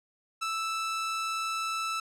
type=tone with ADSR envelope; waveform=sawtooth; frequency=1318.5 Hz; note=E6; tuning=in tune; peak=-24 dBFS; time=0.41-2 s; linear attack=18 ms; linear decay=7 ms; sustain=-2 dB; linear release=4 ms; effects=low-pass 9000 Hz 12 dB/octave